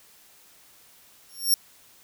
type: tone with exponential growth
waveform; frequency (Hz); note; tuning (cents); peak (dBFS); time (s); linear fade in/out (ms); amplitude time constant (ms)
10% pulse; 5520; F8; -21; -10; 1.29-1.54; 1; 54
effects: white hiss -55 dBFS RMS until 2.03 s